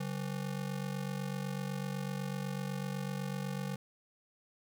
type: ring-modulated tone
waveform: square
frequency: 164.81 Hz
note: E3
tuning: in tune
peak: -33 dBFS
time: 0-3.76 s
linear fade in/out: 5 ms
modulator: 24 Hz
effects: none